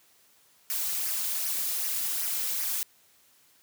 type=noise with flanger; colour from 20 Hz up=blue; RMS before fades=-30 dBFS; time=0.7-2.83 s; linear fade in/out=0 ms; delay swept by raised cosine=0.25 to 3.15 ms; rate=2.6 Hz; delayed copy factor=-0.6; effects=white hiss -62 dBFS RMS until 3.62 s + high-pass 80 Hz 12 dB/octave